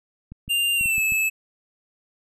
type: clicks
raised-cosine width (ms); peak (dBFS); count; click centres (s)
5; -25; 6; 0.32 / 0.48 / 0.811 / 0.858 / 0.981 / 1.122
type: tone with pitch glide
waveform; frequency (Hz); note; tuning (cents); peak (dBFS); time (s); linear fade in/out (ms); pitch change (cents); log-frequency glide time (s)
square; 2794 to 2607; F7 to E7; 0 to -20; -20; 0.49-1.3; 20; -120; 0.75-0.99
effects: none